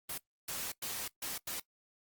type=noise bursts at uneven times; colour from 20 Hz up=white; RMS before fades=-39 dBFS; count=5; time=0.09-0.18 / 0.48-0.72 / 0.82-1.08 / 1.22-1.38 / 1.47-1.6 s; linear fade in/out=5 ms; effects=noise-tail reverb RT60 0.1 s tail -21 dB re dry + Opus 24 kbps